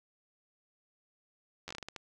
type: slowing click train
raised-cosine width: 0.2 ms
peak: -24 dBFS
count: 9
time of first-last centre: 1.68-1.962 s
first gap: 11 ms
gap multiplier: 1.32
effects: none